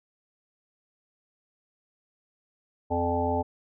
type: harmonic tone with a mistuned harmonic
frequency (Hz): 86.5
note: F2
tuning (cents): -16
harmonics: 1 / 3 / 5 / 7 / 9 / 10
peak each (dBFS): -31 / -31 / -31 / -31 / -31 / -31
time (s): 2.9-3.43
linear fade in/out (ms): 20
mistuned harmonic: 7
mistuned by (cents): -16
effects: none